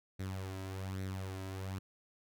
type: tone with flanger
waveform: sawtooth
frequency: 95.2 Hz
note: F#2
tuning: 50 cents sharp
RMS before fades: -41 dBFS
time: 0.19-1.79 s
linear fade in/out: 10 ms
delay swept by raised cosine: 0.5 to 3.1 ms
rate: 1.2 Hz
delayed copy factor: +0.6
effects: none